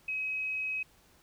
sine tone, 2544 Hz, D#7, 38 cents sharp, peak -31 dBFS, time 0.08-0.83 s, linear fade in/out 5 ms, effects pink hiss -63 dBFS RMS until 1.22 s

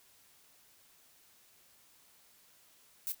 violet noise with echo, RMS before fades -36 dBFS, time 3.07-3.12 s, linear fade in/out 0 ms, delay 26 ms, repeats 1, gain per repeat -12 dB, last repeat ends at 3.146 s, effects white hiss -64 dBFS RMS until 3.2 s

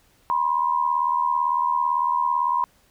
sine tone pair together, 970 / 1047.9 Hz, B5 / C6, -31 / +2 cents, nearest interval minor second, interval 133 cents, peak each -21 / -23 dBFS, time 0.3-2.64 s, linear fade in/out 0 ms, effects pink hiss -60 dBFS RMS until 2.9 s

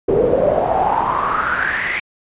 brown noise with band-pass filter sweep, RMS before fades -17 dBFS, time 0.08-2 s, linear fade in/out 10 ms, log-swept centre 410 to 2200 Hz, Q 7.5, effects resampled to 8000 Hz

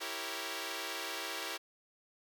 5% pulse chord, E diminished seventh, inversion none, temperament equal, 329.6 / 392 / 466.2 / 554.4 Hz, E4 / G4 / Bb4 / Db5, 0 / 0 / 0 / 0 cents, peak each -32 dBFS, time 0-1.58 s, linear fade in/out 20 ms, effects none

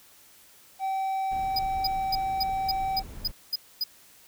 triangle tone, 770 Hz, G5, 31 cents flat, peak -24 dBFS, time 0.79-3.03 s, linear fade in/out 50 ms
brown noise, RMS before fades -40 dBFS, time 1.31-3.32 s, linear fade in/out 10 ms
square tone bursts, 4966 Hz, D#8, 4 cents flat, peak -25 dBFS, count 9, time 1.56-3.839 s, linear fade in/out 5 ms, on 31 ms, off 250 ms
effects white hiss -55 dBFS RMS until 4.27 s

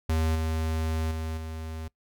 square tone with level steps, 80 Hz, D#2, 49 cents sharp, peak -24 / -27 / -31 / -35 dBFS, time 0.09-1.88 s, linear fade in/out 5 ms, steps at 0.35 / 1.11 / 1.37 s, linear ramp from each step 5 ms, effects noise-tail reverb RT60 0.1 s tail -21 dB re dry

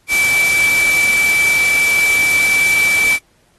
sine tone in noise, 2316 Hz, D7, 25 cents flat, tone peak -11 dBFS, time 0.08-3.19 s, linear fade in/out 50 ms, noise white, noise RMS -21 dBFS, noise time 0.08-3.19 s, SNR +7 dB, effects pink hiss -57 dBFS RMS until 3.58 s + AAC 32 kbps

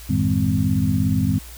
sine tone cluster, 92.1 / 109.5 / 157.7 / 202.5 / 258.4 Hz, F#2 / A2 / D#3 / G#3 / C4, -7 / -8 / +24 / -43 / -21 cents, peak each -23 dBFS, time 0.09-1.39 s, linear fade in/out 10 ms, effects added 59 Hz sine -38 dBFS peak until 1.57 s + white hiss -42 dBFS RMS until 1.57 s

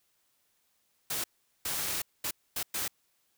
white noise bursts at uneven times, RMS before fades -33 dBFS, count 5, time 1.1-1.24 / 1.65-2.02 / 2.24-2.31 / 2.56-2.63 / 2.74-2.88 s, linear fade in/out 5 ms, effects white hiss -73 dBFS RMS until 3.37 s

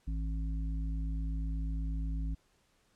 harmonic tone, 54.1 Hz, A1, 29 cents flat, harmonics 1 / 3 / 5, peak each -32 / -42 / -46 dBFS, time 0.07-2.35 s, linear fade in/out 10 ms, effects pink hiss -71 dBFS RMS until 2.95 s + low-pass 10000 Hz 12 dB/octave

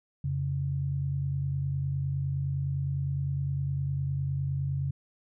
sine tone pair together, 88.11 / 137.9 Hz, F2 / C#3, +16 / -9 cents, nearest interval minor sixth, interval 775 cents, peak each -34 / -28 dBFS, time 0.24-4.91 s, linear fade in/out 5 ms, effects none

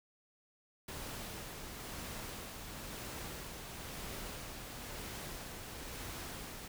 pink noise with tremolo, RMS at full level -44 dBFS, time 0.88-6.68 s, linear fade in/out 5 ms, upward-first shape sine, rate 1 Hz, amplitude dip 30%, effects none

